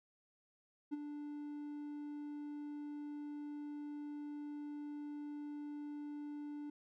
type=tone with ADSR envelope; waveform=triangle; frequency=293.7 Hz; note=D4; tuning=in tune; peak=-33 dBFS; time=0.91-6.7 s; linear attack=24 ms; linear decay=22 ms; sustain=-8 dB; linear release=4 ms; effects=none